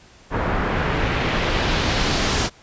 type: noise with low-pass filter sweep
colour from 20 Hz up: pink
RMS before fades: -21 dBFS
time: 0.3-2.5 s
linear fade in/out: 50 ms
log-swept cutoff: 1300 to 6700 Hz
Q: 1.1
effects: pink hiss -49 dBFS RMS until 2.62 s + resampled to 16000 Hz